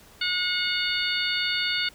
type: harmonic tone with a mistuned harmonic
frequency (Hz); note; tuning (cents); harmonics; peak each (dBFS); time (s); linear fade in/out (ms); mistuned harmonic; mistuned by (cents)
724; F#5; -38; 2 / 3 / 4 / 5 / 6; -30 / -30 / -30 / -30 / -30; 0.21-1.89; 5; 6; +40
effects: pink hiss -52 dBFS RMS until 1.94 s